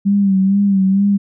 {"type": "tone with vibrato", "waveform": "sine", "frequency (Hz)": 196, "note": "G3", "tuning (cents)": 0, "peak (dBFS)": -10, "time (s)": [0.05, 1.18], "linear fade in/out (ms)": 20, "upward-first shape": "sine", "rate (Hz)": 2.2, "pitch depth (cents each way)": 54, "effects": []}